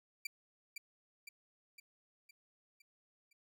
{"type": "tone with echo", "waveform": "sawtooth", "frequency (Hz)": 2349, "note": "D7", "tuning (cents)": 0, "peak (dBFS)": -34, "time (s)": [0.25, 0.27], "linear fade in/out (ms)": 5, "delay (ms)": 510, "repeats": 6, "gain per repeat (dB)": -5, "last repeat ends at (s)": 3.33, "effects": []}